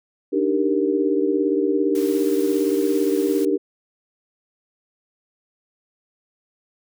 sine chord, Eb major seventh, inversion third, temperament equal, 293.7 / 311.1 / 392 / 466.2 Hz, D4 / Eb4 / G4 / Bb4, 0 / 0 / 0 / 0 cents, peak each -22 / -25 / -21 / -24 dBFS, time 0.32-3.58 s, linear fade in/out 20 ms
white noise, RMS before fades -38 dBFS, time 1.95-3.45 s, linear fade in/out 2 ms
effects none

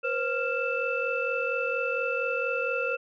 sine tone cluster, 485.7 / 530 / 1389 / 2644 Hz, B4 / C5 / F6 / E7, -29 / +22 / -10 / +5 cents, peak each -31 dBFS, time 0.03-2.97 s, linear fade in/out 20 ms, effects tanh soft clip ceiling -15 dBFS

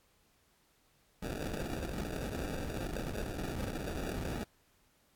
pink noise with sample-and-hold, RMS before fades -38 dBFS, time 1.22-4.44 s, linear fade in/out 10 ms, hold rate 1050 Hz, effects pink hiss -70 dBFS RMS until 5.15 s + AAC 64 kbps

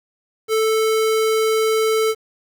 square tone, 440 Hz, A4, in tune, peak -16 dBFS, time 0.48-2.15 s, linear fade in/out 50 ms, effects 8-bit

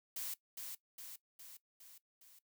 blue noise with echo, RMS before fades -42 dBFS, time 0.16-0.34 s, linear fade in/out 5 ms, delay 410 ms, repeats 5, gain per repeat -4 dB, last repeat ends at 2.39 s, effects noise-tail reverb RT60 0.1 s tail -17 dB re dry

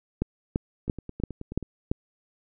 two click trains, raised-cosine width 3 ms, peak -11 / -23 dBFS, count 6 / 8, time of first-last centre 0.22-1.915 / 0.88-1.627 s, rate 2.95 / 9.37 Hz, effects none

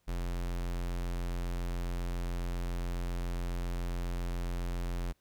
square tone, 43.65 Hz, F1, in tune, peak -33 dBFS, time 0.07-5.13 s, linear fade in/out 20 ms, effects pink hiss -75 dBFS RMS until 5.2 s

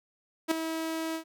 sawtooth tone with ADSR envelope, 323.1 Hz, E4, 35 cents flat, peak -17 dBFS, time 0.48-1.24 s, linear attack 33 ms, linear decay 5 ms, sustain -10 dB, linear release 92 ms, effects none

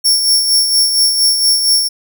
sawtooth tone with tremolo, 5470 Hz, F8, 37 cents flat, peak -5 dBFS, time 0.04-1.89 s, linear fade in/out 20 ms, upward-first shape sine, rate 4.3 Hz, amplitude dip 50%, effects none

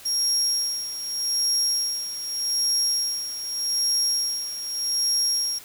35% pulse tone with tremolo, 5588 Hz, F8, in tune, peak -17 dBFS, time 0.05-5.59 s, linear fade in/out 10 ms, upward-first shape sine, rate 0.83 Hz, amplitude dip 70%, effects white hiss -45 dBFS RMS until 5.64 s

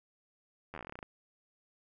slowing click train, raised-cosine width 0.5 ms, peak -28 dBFS, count 14, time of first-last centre 0.74-1.028 s, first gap 11 ms, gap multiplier 1.11, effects none

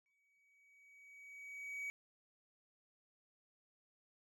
triangle tone with exponential growth, 2266 Hz, C#7, 37 cents sharp, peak -38 dBFS, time 0.06-1.9 s, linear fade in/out 0 ms, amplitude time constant 400 ms, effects none

